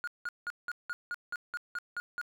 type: tone bursts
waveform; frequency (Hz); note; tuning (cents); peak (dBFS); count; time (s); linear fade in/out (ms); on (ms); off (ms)
triangle; 1434; F6; +45; -31; 11; 0.04-2.214; 0; 34; 180
effects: none